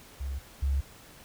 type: tone pair in turn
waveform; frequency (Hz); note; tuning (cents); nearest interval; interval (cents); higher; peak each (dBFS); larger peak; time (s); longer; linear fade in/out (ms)
sine; 67.6 / 68.7; C#2 / C#2; -43 / -15; unison; 28; second; -31 / -24; second; 0.2-0.39 / 0.62-0.81; neither; 10
effects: pink hiss -52 dBFS RMS until 1.24 s